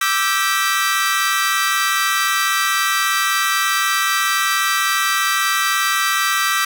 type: chord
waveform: sawtooth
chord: E minor seventh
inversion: third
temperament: equal with one note detuned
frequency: 1174.7 / 1318.5 / 1568 / 1939.4 Hz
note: D6 / E6 / G6 / B6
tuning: 0 / 0 / 0 / -32 cents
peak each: -18 dBFS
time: 0.01-6.65 s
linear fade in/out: 5 ms
effects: none